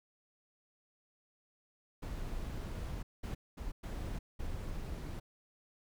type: noise bursts at uneven times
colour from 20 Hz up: brown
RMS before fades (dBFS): -40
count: 5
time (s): 2.02-3.03 / 3.23-3.35 / 3.57-3.72 / 3.83-4.19 / 4.39-5.2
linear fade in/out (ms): 10
effects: none